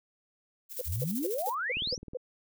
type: noise with tremolo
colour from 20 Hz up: violet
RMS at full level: -37 dBFS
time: 0.69-1.55 s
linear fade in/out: 50 ms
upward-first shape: square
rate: 13 Hz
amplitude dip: 60%
type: tone bursts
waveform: sine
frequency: 502 Hz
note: B4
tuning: 28 cents sharp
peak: -31 dBFS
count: 7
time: 0.79-2.172 s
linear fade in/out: 5 ms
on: 26 ms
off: 200 ms
type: exponential sweep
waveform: sine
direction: up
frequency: 69.3 to 6170 Hz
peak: -30 dBFS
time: 0.85-1.98 s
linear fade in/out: 50 ms
type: click train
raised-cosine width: 3 ms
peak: -30 dBFS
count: 8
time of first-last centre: 1.77-2.135 s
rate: 19.2 Hz
effects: none